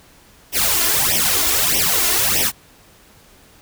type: noise with flanger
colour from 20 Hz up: white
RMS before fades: -17 dBFS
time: 0.52-2.52 s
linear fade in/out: 50 ms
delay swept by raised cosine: 0.34 to 2.94 ms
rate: 1.6 Hz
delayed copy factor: +1
effects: pink hiss -49 dBFS RMS until 3.61 s